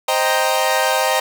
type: chord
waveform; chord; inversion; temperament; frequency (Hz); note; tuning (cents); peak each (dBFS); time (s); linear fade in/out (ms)
sawtooth; C minor seventh; none; equal; 523.3 / 622.3 / 784 / 932.3; C5 / Eb5 / G5 / Bb5; 0 / 0 / 0 / 0; -17; 0.08-1.2; 5
effects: none